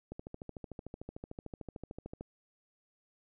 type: click train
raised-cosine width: 2 ms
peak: -29 dBFS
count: 29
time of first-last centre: 0.12-2.21 s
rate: 13.4 Hz
effects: none